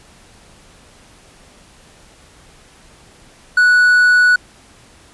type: tone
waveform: triangle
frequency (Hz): 1474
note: F#6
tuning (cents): -7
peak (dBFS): -6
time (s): 3.57-4.36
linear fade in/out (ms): 5
effects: pink hiss -46 dBFS RMS until 5.13 s + resampled to 24000 Hz